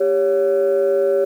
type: tone pair together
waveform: sine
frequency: 395.6 / 559 Hz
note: G4 / C#5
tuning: +16 / +14 cents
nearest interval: tritone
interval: 598 cents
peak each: -15 dBFS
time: 0-1.25 s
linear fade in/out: 10 ms
effects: tanh soft clip ceiling -10 dBFS + 8-bit